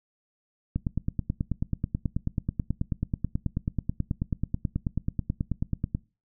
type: click train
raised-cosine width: 5 ms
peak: -14 dBFS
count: 49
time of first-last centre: 0.76-5.949 s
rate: 9.25 Hz
effects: noise-tail reverb RT60 0.3 s tail -22 dB re dry